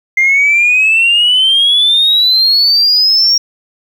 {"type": "exponential sweep", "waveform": "sine", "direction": "up", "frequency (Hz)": [2090, 5610], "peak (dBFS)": -5, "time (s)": [0.17, 3.38], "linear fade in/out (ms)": 5, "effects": ["tanh soft clip ceiling -3 dBFS", "7-bit"]}